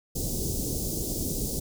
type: band-stop noise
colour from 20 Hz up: pink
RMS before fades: -30 dBFS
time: 0.15-1.6 s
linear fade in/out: 10 ms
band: 480 to 5400 Hz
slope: 24 dB/octave
effects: none